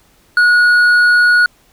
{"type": "tone with hard clipping", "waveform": "sine", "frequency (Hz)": 1454, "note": "F#6", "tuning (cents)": -31, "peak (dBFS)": -8, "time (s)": [0.37, 1.46], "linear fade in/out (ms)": 2, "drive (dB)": 4, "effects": ["pink hiss -52 dBFS RMS until 1.72 s"]}